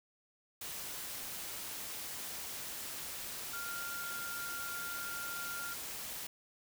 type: tone in noise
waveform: sine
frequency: 1396.9 Hz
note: F6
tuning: in tune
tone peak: -41 dBFS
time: 3.53-5.74 s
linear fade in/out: 5 ms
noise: white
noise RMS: -43 dBFS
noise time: 0.61-6.27 s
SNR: -1 dB
effects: none